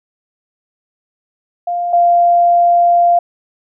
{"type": "tone pair in turn", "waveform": "sine", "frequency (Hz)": [700, 694.8], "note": ["F5", "F5"], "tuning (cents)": [4, -9], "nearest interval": "unison", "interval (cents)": 13, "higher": "first", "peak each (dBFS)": [-15, -7], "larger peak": "second", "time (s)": [[1.67, 1.93], [1.93, 3.19]], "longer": "second", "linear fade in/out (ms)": 5, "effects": []}